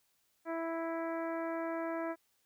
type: harmonic tone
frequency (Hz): 329.6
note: E4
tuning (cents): 0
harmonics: 1 / 2 / 3 / 4 / 5 / 6 / 7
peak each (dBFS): -38 / -38 / -44 / -46 / -48 / -52 / -55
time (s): 0.45-2.16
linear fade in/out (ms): 50
effects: white hiss -75 dBFS RMS until 2.45 s